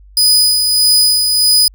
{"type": "tone with tremolo", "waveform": "sawtooth", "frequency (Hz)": 4978, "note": "D#8", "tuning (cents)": 0, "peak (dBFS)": -4, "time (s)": [0.17, 1.68], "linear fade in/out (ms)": 2, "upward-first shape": "sine", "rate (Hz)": 1.6, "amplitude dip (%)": 40, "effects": ["added 49 Hz sine -38 dBFS peak until 1.74 s"]}